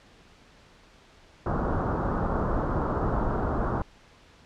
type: low-pass noise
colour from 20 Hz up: pink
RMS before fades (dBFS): -27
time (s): 1.46-3.82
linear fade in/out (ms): 2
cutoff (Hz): 1400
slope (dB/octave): 48
effects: pink hiss -55 dBFS RMS until 4.45 s + low-pass 5000 Hz 12 dB/octave

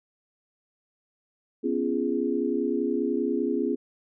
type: chord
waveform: sine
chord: C# dominant seventh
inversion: third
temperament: equal with one note detuned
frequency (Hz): 246.9 / 277.2 / 342 / 415.3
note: B3 / C#4 / E#4 / G#4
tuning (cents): 0 / 0 / -36 / 0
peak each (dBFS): -29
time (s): 1.63-3.76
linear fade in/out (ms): 20
effects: none

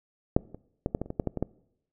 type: clicks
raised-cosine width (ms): 2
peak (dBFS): -6 / -27 / -13 / -13 / -17 / -29 / -20 / -12 / -14 / -18 / -13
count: 11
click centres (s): 0.365 / 0.546 / 0.861 / 0.949 / 1.016 / 1.06 / 1.104 / 1.198 / 1.273 / 1.373 / 1.426
effects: noise-tail reverb RT60 0.8 s tail -23 dB re dry

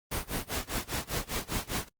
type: noise with tremolo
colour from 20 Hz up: pink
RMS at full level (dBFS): -31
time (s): 0.11-1.89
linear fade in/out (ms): 10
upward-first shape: sine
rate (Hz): 5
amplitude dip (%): 95
effects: noise-tail reverb RT60 0.1 s tail -25 dB re dry + Opus 32 kbps

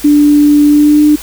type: tone with pitch glide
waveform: sine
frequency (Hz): 293.7 to 299.4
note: D4 to D4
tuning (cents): 0 to +33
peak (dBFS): -3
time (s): 0.04-1.16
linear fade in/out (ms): 10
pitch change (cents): +33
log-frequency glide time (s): 0.67-1.03
effects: added 50 Hz sine -32 dBFS peak until 1.22 s + white hiss -28 dBFS RMS until 1.22 s

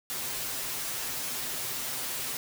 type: noise with comb filter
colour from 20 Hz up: white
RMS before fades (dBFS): -34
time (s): 0.1-2.37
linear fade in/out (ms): 0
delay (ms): 7.7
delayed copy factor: +1
effects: none

